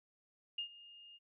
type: tone with ADSR envelope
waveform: sine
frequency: 2832 Hz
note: F7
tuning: 23 cents sharp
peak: -35 dBFS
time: 0.58-1.19 s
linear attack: 5 ms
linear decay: 94 ms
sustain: -19 dB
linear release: 34 ms
effects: none